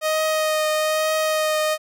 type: tone with vibrato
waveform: sawtooth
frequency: 622.3 Hz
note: D#5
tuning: in tune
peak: -15 dBFS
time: 0.01-1.78 s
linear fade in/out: 50 ms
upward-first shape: triangle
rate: 1.1 Hz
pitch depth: 17 cents each way
effects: none